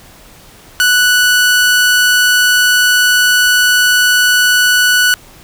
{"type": "tone", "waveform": "sawtooth", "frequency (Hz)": 1480, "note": "F#6", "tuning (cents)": 0, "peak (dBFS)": -4, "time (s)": [0.8, 5.14], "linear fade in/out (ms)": 0, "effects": ["pink hiss -40 dBFS RMS until 5.43 s"]}